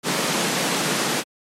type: high-pass noise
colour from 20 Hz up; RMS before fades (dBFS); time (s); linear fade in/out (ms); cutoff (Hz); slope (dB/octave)
pink; -22; 0.03-1.24; 50; 150; 48
effects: low-pass 10000 Hz 12 dB/octave + MP3 64 kbps